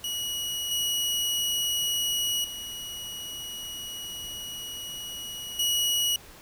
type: tone with level steps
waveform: sawtooth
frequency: 2913 Hz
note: F#7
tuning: 28 cents flat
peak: -26 / -22 / -32 / -20 dBFS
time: 0.04-6.16 s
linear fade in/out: 2 ms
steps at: 0.71 / 2.44 / 5.59 s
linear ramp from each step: 5 ms
effects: pink hiss -49 dBFS RMS until 6.41 s